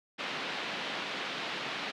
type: band-pass noise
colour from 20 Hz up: white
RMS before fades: -37 dBFS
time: 0.18-1.92 s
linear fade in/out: 20 ms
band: 160 to 3600 Hz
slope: 24 dB/octave
effects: none